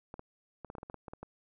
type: clicks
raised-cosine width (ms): 1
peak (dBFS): -29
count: 12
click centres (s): 0.141 / 0.194 / 0.647 / 0.701 / 0.752 / 0.783 / 0.831 / 0.899 / 0.943 / 1.082 / 1.135 / 1.23
effects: none